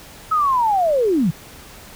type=linear sweep; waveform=sine; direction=down; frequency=1300 to 142.1 Hz; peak=-14 dBFS; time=0.31-1.31 s; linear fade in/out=10 ms; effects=pink hiss -41 dBFS RMS until 1.95 s